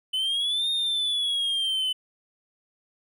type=exponential two-way sweep; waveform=triangle; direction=up then down; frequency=3012 to 3691 to 3012 Hz; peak=-22 dBFS; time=0.13-1.93 s; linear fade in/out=10 ms; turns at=0.7 s; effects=none